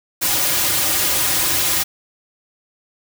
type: noise with comb filter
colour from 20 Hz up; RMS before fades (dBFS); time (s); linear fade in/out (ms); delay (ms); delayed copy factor
white; -18; 0.21-1.84; 20; 4.5; -0.95
effects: none